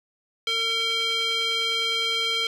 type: tone with band-pass filter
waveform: square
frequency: 454.9 Hz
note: A#4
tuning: 42 cents flat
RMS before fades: -25 dBFS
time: 0.47-2.47 s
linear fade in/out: 2 ms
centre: 3200 Hz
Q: 3.5
effects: none